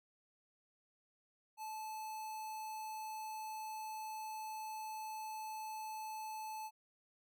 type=tone with notch filter; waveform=square; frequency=869 Hz; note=A5; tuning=22 cents flat; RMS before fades=-45 dBFS; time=1.57-6.71 s; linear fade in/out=50 ms; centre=3300 Hz; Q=1.7; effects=none